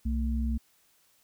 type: tone pair together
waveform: sine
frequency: 63.5 / 226.6 Hz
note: B1 / A#3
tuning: +49 / -49 cents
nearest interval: octave + minor seventh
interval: 2202 cents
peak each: -27 / -32 dBFS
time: 0.05-0.58 s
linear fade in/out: 10 ms
effects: white hiss -66 dBFS RMS until 1.23 s